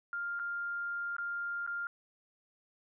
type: tone with dropouts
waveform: sine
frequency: 1400 Hz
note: F6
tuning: 4 cents sharp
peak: -34 dBFS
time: 0.13-1.87 s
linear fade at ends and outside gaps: 1 ms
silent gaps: 0.392-0.397 / 1.166-1.183 / 1.665-1.675 s
effects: none